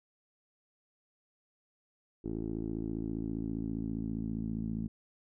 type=tone with low-pass filter sweep; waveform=10% pulse; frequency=55 Hz; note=A1; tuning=in tune; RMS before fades=-36 dBFS; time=2.24-4.88 s; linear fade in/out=10 ms; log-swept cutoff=360 to 220 Hz; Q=3.2; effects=none